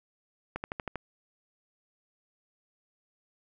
click train, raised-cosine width 0.5 ms, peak -19 dBFS, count 6, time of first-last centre 0.56-0.957 s, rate 12.6 Hz, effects none

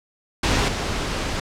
pink noise with level steps, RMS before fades -19 / -25 dBFS, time 0.43-1.4 s, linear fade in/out 5 ms, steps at 0.68 s, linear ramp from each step 2 ms, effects low-pass 6000 Hz 12 dB/octave

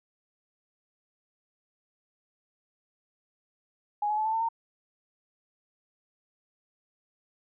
sine tone with pitch steps, 830.6 / 847.1 / 863.9 / 881 / 898.5 / 916.3 Hz, G#5 / G#5 / A5 / A5 / A5 / A#5, 0 / +34 / -32 / +2 / +36 / -30 cents, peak -25 dBFS, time 4.02-4.488 s, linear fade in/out 5 ms, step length 78 ms, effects none

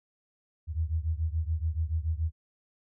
sine beating tone pair, 77.78 / 84.78 Hz, D#2 / E2, 0 / +49 cents, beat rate 7 Hz, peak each -29 / -31 dBFS, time 0.67-2.32 s, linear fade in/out 50 ms, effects none

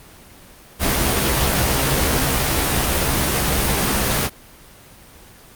pink noise with comb filter, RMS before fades -18 dBFS, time 0.79-4.3 s, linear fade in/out 50 ms, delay 15 ms, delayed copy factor +0.65, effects pink hiss -44 dBFS RMS until 5.55 s + Opus 24 kbps

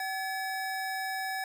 square tone pair together, 762.6 / 1712 Hz, G5 / A6, -48 / -48 cents, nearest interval octave + major second, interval 1400 cents, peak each -35 / -36 dBFS, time 0-1.44 s, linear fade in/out 2 ms, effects none

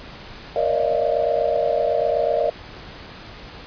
sine tone cluster, 469.5 / 560 / 601 / 629 / 688 Hz, A#4 / C#5 / D5 / D#5 / F5, +12 / +18 / +40 / +19 / -26 cents, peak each -24 dBFS, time 0.56-2.5 s, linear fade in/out 2 ms, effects pink hiss -39 dBFS RMS until 3.66 s + resampled to 11025 Hz

